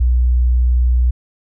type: tone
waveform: sine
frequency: 61.3 Hz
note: B1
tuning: 12 cents flat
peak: -10 dBFS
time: 0-1.11 s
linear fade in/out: 10 ms
effects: none